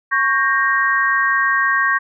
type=chord; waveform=sine; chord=G diminished; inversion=second; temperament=equal with one note detuned; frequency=1108.7 / 1590.8 / 1864.7 Hz; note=Db6 / G6 / Bb6; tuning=0 / +25 / 0 cents; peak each=-18 dBFS; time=0.11-1.99 s; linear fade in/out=20 ms; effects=none